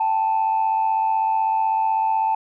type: tone pair together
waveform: sine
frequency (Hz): 784 / 880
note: G5 / A5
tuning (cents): 0 / 0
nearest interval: major second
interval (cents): 200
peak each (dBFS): -23 / -17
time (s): 0-2.35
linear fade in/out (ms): 5
effects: tanh soft clip ceiling -13 dBFS